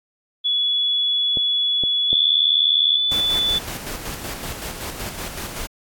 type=tone with vibrato; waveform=sine; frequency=3400 Hz; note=G#7; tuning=40 cents sharp; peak=-17 dBFS; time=0.44-2.98 s; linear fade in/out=20 ms; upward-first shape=square; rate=20 Hz; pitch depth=8 cents each way
type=clicks; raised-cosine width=2 ms; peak=-16 dBFS; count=3; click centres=1.372 / 1.837 / 2.13 s
type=tone; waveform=sine; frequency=3480 Hz; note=A7; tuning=20 cents flat; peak=-17 dBFS; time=2.09-3.59 s; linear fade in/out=10 ms
type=noise with tremolo; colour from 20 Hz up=pink; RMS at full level=-29 dBFS; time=3.11-5.67 s; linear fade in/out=10 ms; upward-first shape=square; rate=5.3 Hz; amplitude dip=40%
effects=AAC 64 kbps